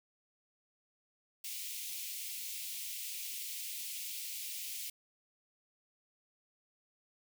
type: high-pass noise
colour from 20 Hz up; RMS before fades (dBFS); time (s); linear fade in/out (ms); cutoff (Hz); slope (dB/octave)
white; -42; 1.44-4.9; 5; 2200; 48
effects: none